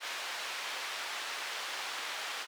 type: band-pass noise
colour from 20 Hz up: white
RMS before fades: -39 dBFS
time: 0-2.47 s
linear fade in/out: 50 ms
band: 700 to 3400 Hz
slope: 12 dB/octave
effects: none